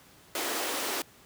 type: high-pass noise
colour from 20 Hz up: pink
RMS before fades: -32 dBFS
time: 0.35-1.02 s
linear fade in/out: 2 ms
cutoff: 270 Hz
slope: 48 dB/octave
effects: pink hiss -56 dBFS RMS until 1.25 s + high-pass 80 Hz 12 dB/octave